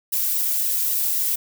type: noise with flanger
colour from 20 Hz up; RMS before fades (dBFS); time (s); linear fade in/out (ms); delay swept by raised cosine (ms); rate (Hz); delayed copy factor
violet; -22; 0.12-1.36; 10; 1 to 2.7; 3.8; +1
effects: none